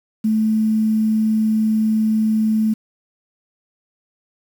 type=tone with quantisation; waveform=sine; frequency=218.2 Hz; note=A3; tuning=14 cents flat; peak=-14 dBFS; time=0.24-2.74 s; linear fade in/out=10 ms; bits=7; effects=none